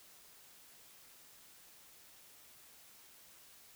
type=silence; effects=white hiss -60 dBFS RMS until 3.75 s